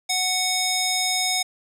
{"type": "tone with band-pass filter", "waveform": "square", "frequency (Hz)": 740, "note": "F#5", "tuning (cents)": 0, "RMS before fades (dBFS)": -23, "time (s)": [0.09, 1.43], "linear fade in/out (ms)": 10, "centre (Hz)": 5800, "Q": 1.1, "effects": []}